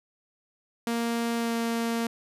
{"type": "tone with pitch glide", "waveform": "sawtooth", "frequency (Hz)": [233.1, 231.1], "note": ["A#3", "A#3"], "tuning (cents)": [0, -15], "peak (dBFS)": -22, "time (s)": [0.87, 2.07], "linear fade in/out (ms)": 2, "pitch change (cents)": -15, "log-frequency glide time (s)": [1.36, 1.54], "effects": ["resampled to 32000 Hz"]}